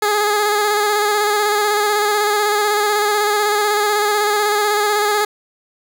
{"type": "tone with vibrato", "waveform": "15% pulse", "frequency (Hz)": 417.3, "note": "G#4", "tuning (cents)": 8, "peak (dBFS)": -8, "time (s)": [0.02, 5.25], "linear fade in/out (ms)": 5, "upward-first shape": "square", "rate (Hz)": 16, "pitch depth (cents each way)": 26, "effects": []}